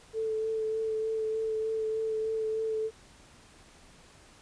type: tone with vibrato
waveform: sine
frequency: 440.2 Hz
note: A4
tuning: 1 cent sharp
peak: -28 dBFS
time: 0.13-2.91 s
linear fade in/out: 50 ms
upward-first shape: sine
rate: 3.3 Hz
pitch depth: 15 cents each way
effects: pink hiss -56 dBFS RMS until 4.41 s + resampled to 22050 Hz